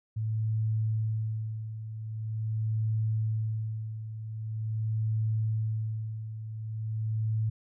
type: tone with tremolo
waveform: sine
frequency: 109.8 Hz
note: A2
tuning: 3 cents flat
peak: -25 dBFS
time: 0.16-7.5 s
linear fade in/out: 10 ms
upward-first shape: sine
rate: 0.44 Hz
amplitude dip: 70%
effects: none